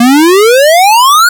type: exponential sweep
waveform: square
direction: up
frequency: 230.8 to 1480 Hz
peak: -3 dBFS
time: 0-1.29 s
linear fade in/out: 5 ms
effects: none